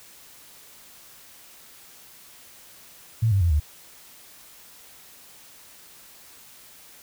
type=tone with pitch steps; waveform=sine; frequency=112.8 / 98.2 / 85.49 / 74.42 Hz; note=A2 / G2 / F2 / D2; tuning=+44 / +4 / -36 / +24 cents; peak=-17 dBFS; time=3.22-3.6 s; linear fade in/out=10 ms; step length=95 ms; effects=white hiss -49 dBFS RMS until 7.02 s